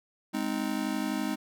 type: chord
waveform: square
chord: Ab major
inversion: none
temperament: just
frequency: 207.7 / 259.6 / 311.5 Hz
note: Ab3 / C4 / Eb4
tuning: 0 / -13 / +2 cents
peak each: -34 dBFS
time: 0.33-1.36 s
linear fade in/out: 20 ms
effects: none